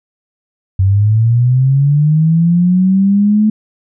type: linear sweep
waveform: sine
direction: up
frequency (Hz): 93.2 to 216.5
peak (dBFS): -7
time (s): 0.79-3.5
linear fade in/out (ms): 5
effects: none